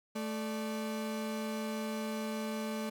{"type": "tone pair together", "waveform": "35% pulse", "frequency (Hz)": [218.7, 590], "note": ["A3", "D5"], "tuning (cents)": [-10, 8], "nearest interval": "octave + perfect fourth", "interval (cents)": 1718, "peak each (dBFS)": [-34, -40], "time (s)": [0.15, 2.9], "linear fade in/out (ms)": 10, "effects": []}